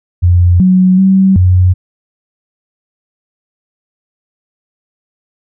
sine tone with pitch steps, 88.3 / 185 / 191.3 / 91.3 Hz, F2 / F#3 / G3 / F#2, +20 / 0 / -42 / -23 cents, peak -4 dBFS, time 0.22-1.74 s, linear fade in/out 20 ms, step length 380 ms, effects none

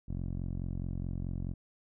10% pulse tone with low-pass filter, 44.69 Hz, F1, 41 cents sharp, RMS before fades -36 dBFS, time 0.08-1.54 s, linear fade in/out 10 ms, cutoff 240 Hz, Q 0.53, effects none

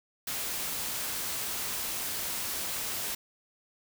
white noise, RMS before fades -34 dBFS, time 0.27-3.15 s, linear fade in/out 5 ms, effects none

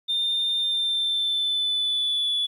sine tone with pitch glide, 3611 to 3436 Hz, A7 to A7, +44 to -42 cents, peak -20 dBFS, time 0.08-2.47 s, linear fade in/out 20 ms, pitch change -86 cents, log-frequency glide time 0.57-2.36 s, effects tanh soft clip ceiling -19 dBFS + 10-bit

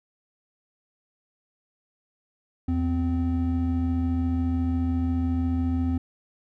triangle tone pair together, 81.3 / 258.1 Hz, E2 / C4, -23 / -23 cents, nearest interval octave + minor sixth, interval 2000 cents, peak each -23 dBFS, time 2.68-5.98 s, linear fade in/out 5 ms, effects none

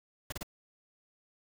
pink noise bursts, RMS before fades -38 dBFS, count 3, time 0.3-0.431 s, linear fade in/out 5 ms, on 23 ms, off 31 ms, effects none

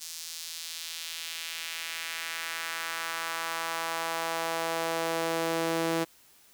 sawtooth tone with high-pass filter sweep, 164.81 Hz, E3, in tune, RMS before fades -33 dBFS, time 0-6.05 s, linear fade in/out 20 ms, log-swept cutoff 5500 to 340 Hz, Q 1.3, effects white hiss -59 dBFS RMS until 6.53 s

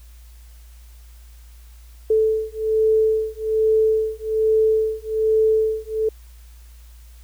sine beating tone pair, 437.5 / 438.7 Hz, A4 / A4, -10 / -5 cents, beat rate 1.2 Hz, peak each -19 dBFS, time 2.1-6.09 s, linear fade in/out 5 ms, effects added 58 Hz sine -41 dBFS peak until 7.23 s + white hiss -55 dBFS RMS until 7.23 s

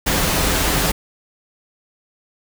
pink noise with comb filter, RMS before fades -18 dBFS, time 0.06-0.92 s, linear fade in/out 10 ms, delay 8.6 ms, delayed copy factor -0.5, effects none

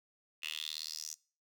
10% pulse tone with high-pass filter sweep, 77.78 Hz, D#2, in tune, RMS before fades -42 dBFS, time 0.42-1.15 s, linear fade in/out 20 ms, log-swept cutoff 2700 to 6300 Hz, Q 5.6, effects noise-tail reverb RT60 0.4 s tail -22 dB re dry

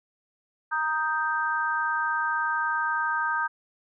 sine chord, Eb major, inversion second, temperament equal, 932.3 / 1244.5 / 1568 Hz, Bb5 / Eb6 / G6, 0 / 0 / 0 cents, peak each -29 / -29 / -27 dBFS, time 0.71-3.48 s, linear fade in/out 20 ms, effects none

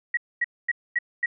sine tone bursts, 1912 Hz, A#6, 43 cents sharp, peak -20 dBFS, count 5, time 0.14-1.26 s, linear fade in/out 5 ms, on 32 ms, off 240 ms, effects none

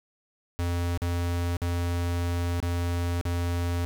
square tone with dropouts, 86.8 Hz, F2, 10 cents flat, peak -26 dBFS, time 0.59-3.85 s, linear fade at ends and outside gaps 0 ms, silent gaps 0.975-1.019 / 1.568-1.618 / 2.602-2.627 / 3.212-3.253 s, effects none

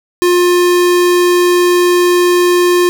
square tone, 354.5 Hz, F4, 26 cents sharp, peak -8 dBFS, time 0.22-2.89 s, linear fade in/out 0 ms, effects none

